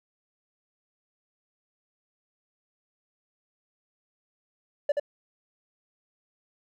triangle tone with echo, 580 Hz, D5, 22 cents flat, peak -17 dBFS, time 4.89-4.92 s, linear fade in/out 5 ms, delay 78 ms, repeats 1, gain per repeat -4 dB, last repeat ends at 4.998 s, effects tanh soft clip ceiling -14 dBFS

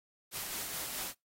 white noise with tremolo, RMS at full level -38 dBFS, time 0.31-1.14 s, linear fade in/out 50 ms, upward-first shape sine, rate 4.7 Hz, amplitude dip 30%, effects noise-tail reverb RT60 0.2 s tail -26 dB re dry + AAC 48 kbps

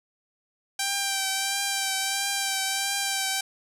5% pulse tone with vibrato, 784 Hz, G5, in tune, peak -13 dBFS, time 0.79-3.41 s, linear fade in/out 5 ms, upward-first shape triangle, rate 1.5 Hz, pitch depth 30 cents each way, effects none

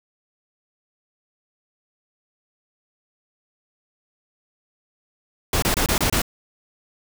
pink noise bursts, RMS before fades -20 dBFS, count 6, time 5.53-6.218 s, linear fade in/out 2 ms, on 93 ms, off 26 ms, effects none

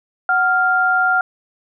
sine tone pair together, 743.2 / 1396.9 Hz, F#5 / F6, +7 / 0 cents, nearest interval major seventh, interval 1093 cents, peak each -18 / -14 dBFS, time 0.29-1.21 s, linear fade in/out 2 ms, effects none

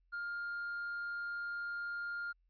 triangle tone with tanh clipping, 1406 Hz, F6, 11 cents sharp, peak -38 dBFS, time 0.12-2.33 s, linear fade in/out 20 ms, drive 6 dB, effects added 43 Hz sine -70 dBFS peak until 2.49 s + resampled to 11025 Hz

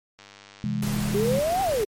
click train, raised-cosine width 0.2 ms, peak -28 dBFS, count 63, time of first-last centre 0.19-0.81 s, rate 100 Hz
sine chord, C augmented, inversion none, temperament equal, 130.81 / 164.81 / 207.7 Hz, C3 / E3 / G#3, 0 / 0 / 0 cents, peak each -29 / -32 / -26 dBFS, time 0.64-1.39 s, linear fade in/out 0 ms
pink noise, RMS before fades -33 dBFS, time 0.82-1.84 s, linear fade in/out 5 ms
sine exponential two-way sweep, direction up then down, 390 to 800 to 390 Hz, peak -21 dBFS, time 1.14-1.85 s, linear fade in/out 10 ms, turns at 1.62 s
effects MP3 64 kbps

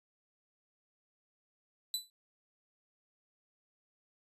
sawtooth tone with exponential decay, 3983 Hz, B7, 14 cents sharp, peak -26 dBFS, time 1.94-2.1 s, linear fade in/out 1 ms, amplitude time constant 33 ms, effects resampled to 32000 Hz

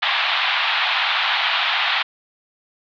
white band-pass noise, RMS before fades -20 dBFS, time 0.02-2.03 s, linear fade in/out 10 ms, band 720 to 3800 Hz, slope 48 dB/octave, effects none

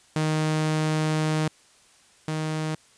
sawtooth tone pair in turn, 155.56 / 156.24 Hz, D#3 / D#3, 0 / +8 cents, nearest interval unison, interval 8 cents, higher second, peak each -18 / -22 dBFS, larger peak first, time 0.16-1.48 / 2.28-2.75 s, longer first, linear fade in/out 2 ms, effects white hiss -57 dBFS RMS until 2.97 s + resampled to 22050 Hz

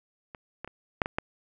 clicks, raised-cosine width 0.5 ms, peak -26 / -21 / -28 / -8 / -16 / -12 dBFS, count 6, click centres 0.348 / 0.646 / 0.676 / 1.018 / 1.059 / 1.185 s, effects none

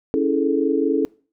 sine chord, A major seventh, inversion first, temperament equal with one note detuned, 277.2 / 325.8 / 415.3 / 440 Hz, C#4 / E4 / G#4 / A4, 0 / -20 / 0 / 0 cents, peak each -21 / -22 / -25 / -21 dBFS, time 0.14-1.05 s, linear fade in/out 0 ms, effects noise-tail reverb RT60 0.4 s tail -22 dB re dry

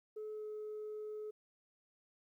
sine tone with pitch glide, 429 to 426.3 Hz, A4 to G#4, -44 to +45 cents, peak -40 dBFS, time 0.16-1.31 s, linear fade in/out 10 ms, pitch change -11 cents, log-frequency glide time 0.33-0.45 s, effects tanh soft clip ceiling -39 dBFS + 13-bit

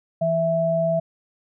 sine tone pair together, 164.81 / 659.2 Hz, E3 / E5, 0 / 0 cents, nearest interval 2 octaves, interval 2400 cents, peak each -25 / -19 dBFS, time 0.21-1 s, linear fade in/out 10 ms, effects none

